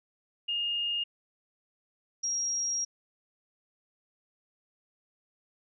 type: tone pair in turn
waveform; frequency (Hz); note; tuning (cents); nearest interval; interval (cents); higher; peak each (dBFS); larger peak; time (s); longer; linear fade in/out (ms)
sine; 2837 / 5632; F7 / F8; +27 / +14; octave; 1187; second; -28; neither; 0.48-1.04 / 2.23-2.85; second; 10
effects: none